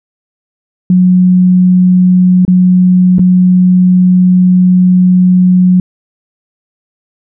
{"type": "tone with dropouts", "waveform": "sine", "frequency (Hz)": 182.2, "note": "F#3", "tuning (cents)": -26, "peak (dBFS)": -3, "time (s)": [0.9, 5.8], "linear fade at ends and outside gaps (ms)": 2, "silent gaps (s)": [[2.451, 2.479], [3.184, 3.193]], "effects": []}